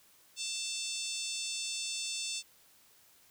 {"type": "harmonic tone", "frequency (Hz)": 890, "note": "A5", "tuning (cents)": 20, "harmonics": [3, 4, 5, 6, 7, 8, 9, 10], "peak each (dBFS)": [-43, -41, -43, -43, -44, -45, -43, -48], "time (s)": [0.36, 2.43], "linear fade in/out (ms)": 50, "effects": ["white hiss -63 dBFS RMS until 3.3 s"]}